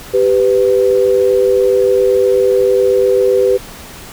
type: tone pair together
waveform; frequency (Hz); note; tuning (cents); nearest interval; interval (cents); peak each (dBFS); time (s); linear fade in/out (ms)
sine; 392 / 499.5; G4 / B4; 0 / +20; major third; 420; -11; 0.13-3.58; 20
effects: pink hiss -33 dBFS RMS until 4.12 s